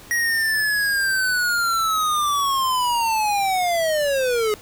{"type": "linear sweep", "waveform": "square", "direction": "down", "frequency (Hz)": [1900, 415.3], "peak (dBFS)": -19, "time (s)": [0.11, 4.54], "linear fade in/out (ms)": 0, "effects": ["pink hiss -44 dBFS RMS until 4.61 s"]}